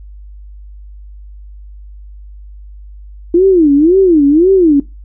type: tone with vibrato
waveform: sine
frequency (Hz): 330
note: E4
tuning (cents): +2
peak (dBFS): -4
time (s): 3.34-4.8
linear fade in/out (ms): 5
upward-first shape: sine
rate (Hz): 1.9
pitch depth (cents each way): 280
effects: noise-tail reverb RT60 0.2 s tail -17 dB re dry + added 50 Hz sine -30 dBFS peak until 5.04 s